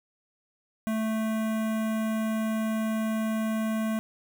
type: tone with notch filter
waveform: square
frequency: 220 Hz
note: A3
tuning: in tune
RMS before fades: -28 dBFS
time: 0.87-3.99 s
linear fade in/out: 0 ms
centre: 4600 Hz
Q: 0.86
effects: none